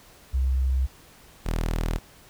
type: tone pair in turn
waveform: sine / sawtooth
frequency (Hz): 65.3 / 40.18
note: C2 / E1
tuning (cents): -3 / -44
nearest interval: minor sixth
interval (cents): 841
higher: first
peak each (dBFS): -20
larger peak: neither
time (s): 0.33-0.87 / 1.45-1.99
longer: neither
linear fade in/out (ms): 20
effects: pink hiss -52 dBFS RMS until 2.29 s